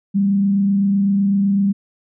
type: tone with frequency modulation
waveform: sine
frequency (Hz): 198.4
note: G3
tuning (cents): +21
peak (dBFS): -13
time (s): 0.14-1.73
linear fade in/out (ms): 20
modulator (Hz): 27.9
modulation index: 0.25
effects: none